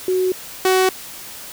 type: tone pair in turn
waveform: sine / sawtooth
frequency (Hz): 370 / 374.7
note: F#4 / F#4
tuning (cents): 0 / +22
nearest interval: unison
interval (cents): 22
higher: second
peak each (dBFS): -15 / -9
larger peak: second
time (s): 0.08-0.32 / 0.65-0.89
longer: neither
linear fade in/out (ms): 2
effects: white hiss -35 dBFS RMS until 1.52 s